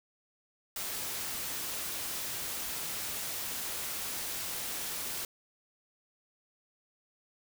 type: noise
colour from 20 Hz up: white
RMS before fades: -37 dBFS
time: 0.76-5.25 s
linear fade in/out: 2 ms
effects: none